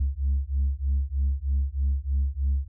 sine beating tone pair, 67.1 / 70.3 Hz, C2 / C#2, +44 / +25 cents, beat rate 3.2 Hz, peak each -24 dBFS, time 0-2.68 s, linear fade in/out 10 ms, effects tanh soft clip ceiling -18 dBFS

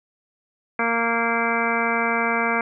harmonic tone, 231.6 Hz, A#3, 11 cents flat, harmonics 1 / 2 / 3 / 4 / 5 / 6 / 7 / 9 / 10, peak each -28 / -28 / -28 / -28 / -28 / -28 / -28 / -28 / -28 dBFS, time 0.79-2.61 s, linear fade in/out 2 ms, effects none

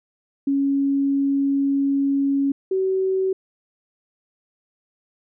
sine tone pair in turn, 277.2 / 379.5 Hz, C#4 / F#4, 0 / +44 cents, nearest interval perfect fourth, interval 544 cents, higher second, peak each -17 / -18 dBFS, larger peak first, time 0.47-2.52 / 2.71-3.33 s, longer first, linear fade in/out 5 ms, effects none

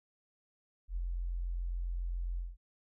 sine tone with ADSR envelope, 43.65 Hz, F1, in tune, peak -31 dBFS, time 0.88-2.57 s, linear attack 88 ms, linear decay 6 ms, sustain -2 dB, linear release 190 ms, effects none

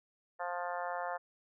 harmonic tone, 176.2 Hz, F3, 16 cents sharp, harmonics 3 / 4 / 5 / 6 / 7 / 8 / 9 / 10, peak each -42 / -39 / -42 / -44 / -47 / -46 / -52 / -47 dBFS, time 0.39-1.18 s, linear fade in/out 20 ms, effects none

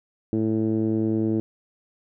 10% pulse tone with low-pass filter, 110 Hz, A2, in tune, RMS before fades -23 dBFS, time 0.33-1.4 s, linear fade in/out 0 ms, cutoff 320 Hz, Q 2.4, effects none

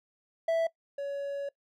triangle tone pair in turn, 659 / 562.4 Hz, E5 / C#5, -1 / +25 cents, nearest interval minor third, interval 274 cents, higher first, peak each -22 / -30 dBFS, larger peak first, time 0.48-0.67 / 0.98-1.49 s, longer second, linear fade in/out 5 ms, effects noise-tail reverb RT60 0.1 s tail -21 dB re dry

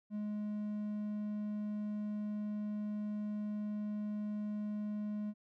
triangle tone, 209.6 Hz, G#3, 16 cents sharp, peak -34 dBFS, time 0.1-5.34 s, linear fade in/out 50 ms, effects none

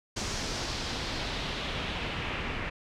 pink noise with low-pass filter sweep, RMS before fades -34 dBFS, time 0.16-2.7 s, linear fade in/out 10 ms, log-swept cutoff 6300 to 2300 Hz, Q 2, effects none

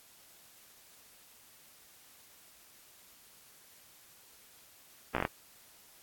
slowing click train, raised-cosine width 0.5 ms, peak -14 dBFS, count 6, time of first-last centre 5.15-5.251 s, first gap 15 ms, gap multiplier 1.15, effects white hiss -59 dBFS RMS until 6.02 s + AAC 64 kbps

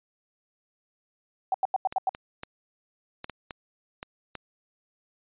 sine tone bursts, 763 Hz, G5, 47 cents flat, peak -21 dBFS, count 6, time 1.52-2.093 s, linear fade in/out 2 ms, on 23 ms, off 87 ms
clicks, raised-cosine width 0.3 ms, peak -20 dBFS, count 8, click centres 1.925 / 2.149 / 2.434 / 3.244 / 3.297 / 3.508 / 4.029 / 4.353 s
effects resampled to 8000 Hz

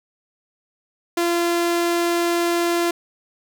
sawtooth tone, 343.2 Hz, F4, 30 cents flat, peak -14 dBFS, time 1.17-2.91 s, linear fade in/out 5 ms, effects none

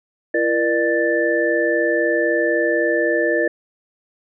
sine tone cluster, 338.3 / 474.2 / 598 / 1762 Hz, E4 / A#4 / D5 / A6, +45 / +30 / +31 / +2 cents, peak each -21 dBFS, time 0.34-3.48 s, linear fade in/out 5 ms, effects none

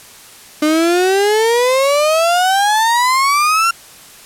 35% pulse exponential sweep, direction up, 299.8 to 1383 Hz, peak -9 dBFS, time 0.62-3.71 s, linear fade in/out 5 ms, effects white hiss -39 dBFS RMS until 4.25 s + low-pass 12000 Hz 12 dB/octave

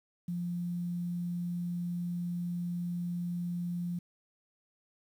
sine tone with quantisation, 174.61 Hz, F3, in tune, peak -32 dBFS, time 0.28-3.99 s, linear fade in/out 5 ms, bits 10, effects none

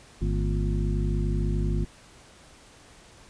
harmonic tone with a mistuned harmonic, 50.1 Hz, G1, 38 cents sharp, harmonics 1 / 2 / 3 / 4 / 5 / 7, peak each -25 / -31 / -30 / -35 / -37 / -36 dBFS, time 0.21-1.85 s, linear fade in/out 10 ms, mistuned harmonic 4, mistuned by +140 cents, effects pink hiss -52 dBFS RMS until 3.29 s + resampled to 22050 Hz

